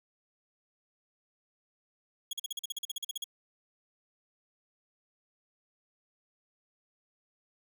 sawtooth tone bursts, 3322 Hz, G#7, in tune, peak -30 dBFS, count 15, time 2.31-3.242 s, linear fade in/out 5 ms, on 22 ms, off 43 ms, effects none

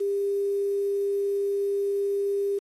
sine tone with quantisation, 400 Hz, G4, 35 cents sharp, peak -23 dBFS, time 0-2.59 s, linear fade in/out 10 ms, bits 8, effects AAC 32 kbps

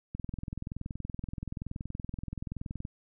click train, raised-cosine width 5 ms, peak -24 dBFS, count 58, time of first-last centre 0.15-2.851 s, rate 21.1 Hz, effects none

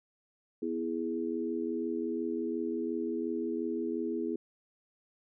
sine chord, E major, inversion second, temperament equal, 246.9 / 329.6 / 415.3 Hz, B3 / E4 / G#4, 0 / 0 / 0 cents, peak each -36 / -34 / -36 dBFS, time 0.62-4.36 s, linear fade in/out 5 ms, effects none

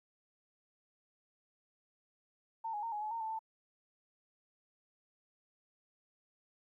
sine tone with pitch steps, 900 / 833 / 917 / 837 / 855 / 918 / 881 / 888 Hz, A5 / G#5 / A#5 / G#5 / A5 / A#5 / A5 / A5, +39 / +5 / -29 / +13 / -50 / -27 / +2 / +16 cents, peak -36 dBFS, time 2.64-3.392 s, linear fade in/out 10 ms, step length 94 ms, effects 13-bit

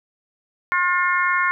harmonic tone, 357.1 Hz, F4, 39 cents sharp, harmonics 3 / 4 / 5 / 6, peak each -21 / -22 / -23 / -24 dBFS, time 0.72-1.51 s, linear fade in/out 0 ms, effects none

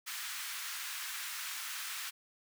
pink high-pass noise, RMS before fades -41 dBFS, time 0.06-2.11 s, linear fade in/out 20 ms, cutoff 1300 Hz, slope 24 dB/octave, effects none

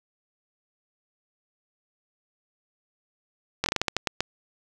slowing click train, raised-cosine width 0.2 ms, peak -6 dBFS, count 10, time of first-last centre 3.64-4.206 s, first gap 21 ms, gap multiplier 1.26, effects none

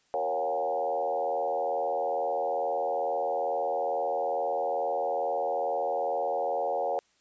sine tone with frequency modulation, 636 Hz, D#5, 38 cents sharp, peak -26 dBFS, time 0.14-6.99 s, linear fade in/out 0 ms, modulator 82.3 Hz, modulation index 2.2, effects white hiss -68 dBFS RMS until 7.2 s + resampled to 16000 Hz

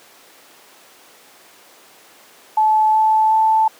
sine tone with pitch steps, 866 / 872.5 / 879.1 Hz, A5 / A5 / A5, -28 / -15 / -2 cents, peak -11 dBFS, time 2.57-3.68 s, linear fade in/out 5 ms, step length 370 ms, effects pink hiss -46 dBFS RMS until 3.79 s + high-pass 400 Hz 12 dB/octave

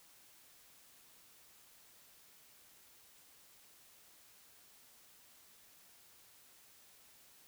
silence, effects white hiss -63 dBFS RMS until 7.47 s

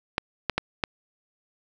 clicks, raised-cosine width 0.3 ms, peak -7 dBFS, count 4, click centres 0.181 / 0.497 / 0.58 / 0.838 s, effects none

